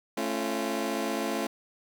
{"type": "chord", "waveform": "20% pulse", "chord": "A augmented", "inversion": "none", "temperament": "just", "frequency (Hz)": [220, 275, 343.8], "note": ["A3", "C#4", "E#4"], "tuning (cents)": [0, -14, -27], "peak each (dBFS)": -28, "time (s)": [0.17, 1.47], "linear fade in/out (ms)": 5, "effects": []}